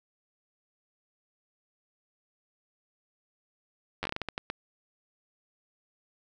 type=slowing click train; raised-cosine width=0.3 ms; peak=-16 dBFS; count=11; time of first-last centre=4.03-4.501 s; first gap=10 ms; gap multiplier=1.32; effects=none